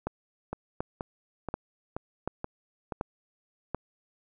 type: two click trains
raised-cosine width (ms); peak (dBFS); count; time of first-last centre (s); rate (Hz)
1; -16 / -19; 6 / 6; 0.07-3.746 / 0.53-2.922; 1.36 / 2.09
effects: none